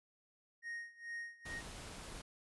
triangle tone with tremolo, 1864.7 Hz, A#6, in tune, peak -39 dBFS, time 0.62-1.62 s, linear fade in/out 50 ms, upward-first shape sine, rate 2.3 Hz, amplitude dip 90%
pink noise, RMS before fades -49 dBFS, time 1.45-2.22 s, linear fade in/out 10 ms
effects resampled to 24000 Hz

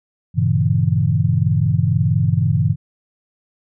sine chord, G diminished seventh, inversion none, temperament equal with one note detuned, 98 / 116.54 / 138.59 / 162.64 Hz, G2 / Bb2 / Db3 / Fb3, 0 / 0 / 0 / -23 cents, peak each -19 dBFS, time 0.34-2.76 s, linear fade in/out 50 ms, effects none

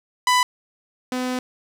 sawtooth tone pair in turn, 996 / 252.8 Hz, B5 / B3, +14 / +41 cents, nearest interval 2 octaves, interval 2373 cents, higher first, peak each -11 / -19 dBFS, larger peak first, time 0.27-0.43 / 1.12-1.39 s, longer second, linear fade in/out 2 ms, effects low-pass 10000 Hz 12 dB/octave + 8-bit

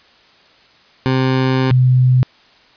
20% pulse / sine tone pair in turn, 130.81 / 127.31 Hz, C3 / C3, 0 / -47 cents, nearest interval unison, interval 47 cents, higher first, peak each -8 dBFS, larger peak neither, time 1.06-1.71 / 1.71-2.23 s, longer first, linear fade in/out 0 ms, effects white hiss -49 dBFS RMS until 2.76 s + resampled to 11025 Hz

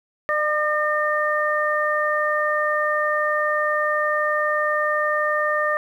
sine tone cluster, 602 / 1207 / 1820 Hz, D5 / D6 / A#6, +43 / +47 / -42 cents, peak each -23 dBFS, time 0.29-5.77 s, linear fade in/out 0 ms, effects 9-bit

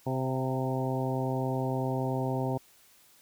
harmonic tone with a mistuned harmonic, 130.6 Hz, C3, 3 cents flat, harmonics 1 / 2 / 3 / 4 / 5 / 6 / 7, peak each -31 / -34 / -36 / -37 / -38 / -39 / -39 dBFS, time 0.06-2.58 s, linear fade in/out 10 ms, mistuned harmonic 5, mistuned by +19 cents, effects white hiss -60 dBFS RMS until 3.21 s

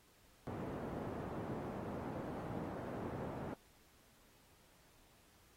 pink band-pass noise, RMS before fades -44 dBFS, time 0.47-3.54 s, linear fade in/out 0 ms, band 120 to 780 Hz, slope 12 dB/octave, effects pink hiss -68 dBFS RMS until 5.56 s + AAC 48 kbps

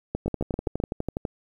two click trains, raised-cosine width 2 ms, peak -13 / -14 dBFS, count 6 / 13, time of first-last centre 0.15-0.801 / 0.26-1.252 s, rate 7.68 / 12.1 Hz, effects 9-bit

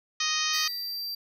harmonic tone, 622.3 Hz, D#5, in tune, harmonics 2 / 3 / 4 / 5 / 6 / 7 / 8 / 9 / 10, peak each -34 / -34 / -34 / -34 / -34 / -34 / -34 / -34 / -34 dBFS, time 0.2-0.68 s, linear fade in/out 5 ms
square tone, 4699 Hz, D8, in tune, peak -32 dBFS, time 0.53-1.15 s, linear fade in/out 5 ms
sawtooth tone with exponential decay, 1947 Hz, B6, 25 cents flat, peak -32 dBFS, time 0.54-1.1 s, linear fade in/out 5 ms, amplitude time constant 120 ms
effects none

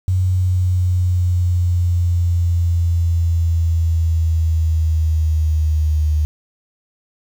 sine linear sweep, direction down, 92.5 to 76.1 Hz, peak -13 dBFS, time 0.08-6.25 s, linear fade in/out 0 ms, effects 7-bit

